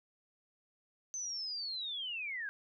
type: linear sweep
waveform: sine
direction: down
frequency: 6200 to 1568 Hz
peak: -37 dBFS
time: 1.14-2.49 s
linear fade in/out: 0 ms
effects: none